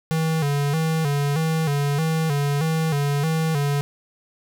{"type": "tone with vibrato", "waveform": "square", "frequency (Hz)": 151.5, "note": "D#3", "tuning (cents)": -46, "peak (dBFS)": -20, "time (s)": [0.11, 3.81], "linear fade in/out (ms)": 0, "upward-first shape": "square", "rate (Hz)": 1.6, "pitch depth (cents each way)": 100, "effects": []}